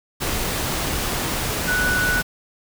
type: tone in noise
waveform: sine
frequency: 1480 Hz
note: F#6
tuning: in tune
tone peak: -19 dBFS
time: 1.67-2.22 s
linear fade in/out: 20 ms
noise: pink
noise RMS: -24 dBFS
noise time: 0.2-2.23 s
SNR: +2 dB
effects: none